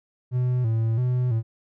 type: tone with vibrato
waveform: triangle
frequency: 118.8 Hz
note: A#2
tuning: 33 cents sharp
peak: -18 dBFS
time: 0.31-1.43 s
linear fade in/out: 50 ms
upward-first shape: square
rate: 1.5 Hz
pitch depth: 92 cents each way
effects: none